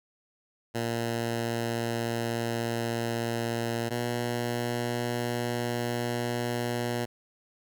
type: tone pair in turn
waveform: 10% pulse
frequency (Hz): 116.54 / 119.95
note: A#2 / A#2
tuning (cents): 0 / +50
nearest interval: unison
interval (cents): 50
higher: second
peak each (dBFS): -20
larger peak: neither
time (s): 0.74-3.9 / 3.9-7.06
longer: neither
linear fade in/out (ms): 20
effects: none